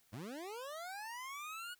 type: linear sweep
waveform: 25% pulse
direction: up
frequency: 90.2 to 1471 Hz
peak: -40 dBFS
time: 0.12-1.75 s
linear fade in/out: 20 ms
effects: white hiss -71 dBFS RMS until 1.79 s